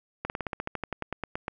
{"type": "slowing click train", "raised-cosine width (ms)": 0.5, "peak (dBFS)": -16, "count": 16, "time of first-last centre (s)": [0.25, 1.481], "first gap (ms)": 49, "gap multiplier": 1.07, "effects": []}